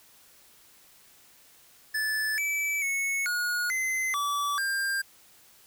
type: tone with pitch steps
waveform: square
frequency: 1742 / 2307 / 2202 / 1445 / 2055 / 1152 / 1595 Hz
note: A6 / D7 / C#7 / F#6 / C7 / D6 / G6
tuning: -18 / -31 / -12 / -41 / -32 / -34 / +30 cents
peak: -27 dBFS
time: 1.94-5.02 s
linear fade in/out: 10 ms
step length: 440 ms
effects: white hiss -57 dBFS RMS until 5.66 s